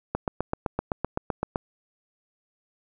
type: click train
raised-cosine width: 1 ms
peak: -11 dBFS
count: 12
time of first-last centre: 0.15-1.558 s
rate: 7.81 Hz
effects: none